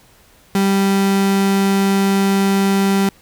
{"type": "tone", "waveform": "35% pulse", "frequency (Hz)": 196, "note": "G3", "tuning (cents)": 0, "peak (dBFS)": -11, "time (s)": [0.55, 3.09], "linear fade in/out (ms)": 2, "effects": ["pink hiss -50 dBFS RMS until 3.21 s"]}